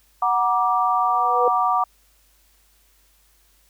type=chord; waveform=sine; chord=Gb augmented; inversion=none; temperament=equal with one note detuned; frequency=740 / 949.7 / 1174.7 Hz; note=Gb5 / Bb5 / D6; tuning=0 / +32 / 0 cents; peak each=-21 / -23 / -20 dBFS; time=0.22-1.84 s; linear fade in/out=5 ms
type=tone with exponential growth; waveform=sine; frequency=490 Hz; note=B4; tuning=14 cents flat; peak=-15 dBFS; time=0.97-1.48 s; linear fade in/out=2 ms; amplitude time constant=110 ms
effects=added 50 Hz sine -60 dBFS peak until 3.69 s + white hiss -60 dBFS RMS until 3.69 s